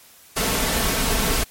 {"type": "noise with comb filter", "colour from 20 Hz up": "pink", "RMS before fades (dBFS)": -21, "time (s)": [0.36, 1.44], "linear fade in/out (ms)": 10, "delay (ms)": 4.5, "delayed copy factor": 0.5, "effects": ["white hiss -49 dBFS RMS until 1.5 s", "MP3 64 kbps"]}